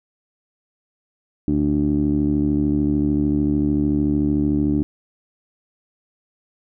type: tone with low-pass filter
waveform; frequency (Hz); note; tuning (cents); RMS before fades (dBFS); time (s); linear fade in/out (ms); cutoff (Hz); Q
15% pulse; 73.42; D2; 0; -19; 1.48-4.83; 0; 310; 5
effects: none